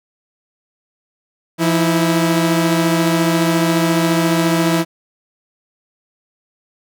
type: tone pair together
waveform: sawtooth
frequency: 169.54 / 324.7 Hz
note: E3 / E4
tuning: +49 / -26 cents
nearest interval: major seventh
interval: 1125 cents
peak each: -12 dBFS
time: 1.58-4.85 s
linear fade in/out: 50 ms
effects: none